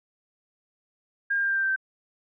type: tone with pitch steps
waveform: sine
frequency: 1615 / 1604.8 / 1594.6 / 1584.5 / 1574.5 / 1564.5 / 1554.6 Hz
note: G#6 / G6 / G6 / G6 / G6 / G6 / G6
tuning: -49 / +40 / +29 / +18 / +7 / -4 / -15 cents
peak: -22 dBFS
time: 1.3-1.762 s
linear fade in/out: 10 ms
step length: 66 ms
effects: none